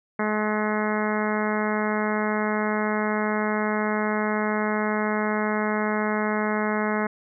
harmonic tone, 212.7 Hz, G#3, 42 cents sharp, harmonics 1 / 2 / 3 / 4 / 5 / 6 / 7 / 8 / 9 / 10, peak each -26 / -29 / -31 / -32 / -33 / -34 / -34 / -35 / -36 / -36 dBFS, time 0.19-7.07 s, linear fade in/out 5 ms, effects none

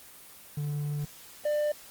triangle tone pair in turn, 146.83 / 595.7 Hz, D3 / D5, 0 / +24 cents, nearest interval 2 octaves, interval 2424 cents, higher second, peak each -27 / -23 dBFS, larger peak second, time 0.57-1.05 / 1.45-1.72 s, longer first, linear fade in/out 5 ms, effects white hiss -50 dBFS RMS until 1.9 s + Opus 24 kbps

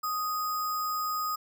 sine tone with sample-and-hold, 1244.5 Hz, D#6, in tune, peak -28 dBFS, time 0.03-1.36 s, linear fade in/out 10 ms, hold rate 6300 Hz, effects none

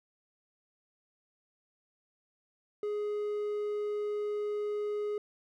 triangle tone, 417 Hz, G#4, 7 cents sharp, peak -29 dBFS, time 2.83-5.18 s, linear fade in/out 2 ms, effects none

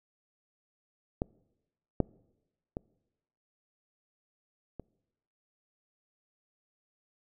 clicks, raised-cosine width 2 ms, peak -16 / -11 / -22 / -27 dBFS, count 4, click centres 1.219 / 2.003 / 2.769 / 4.797 s, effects noise-tail reverb RT60 1.0 s tail -25 dB re dry

